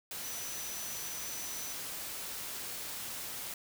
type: tone in noise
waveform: sine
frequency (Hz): 5960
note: F#8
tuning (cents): +12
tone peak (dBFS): -43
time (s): 0.24-1.73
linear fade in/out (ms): 2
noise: white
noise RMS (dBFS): -41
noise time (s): 0.11-3.54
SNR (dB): -5
effects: none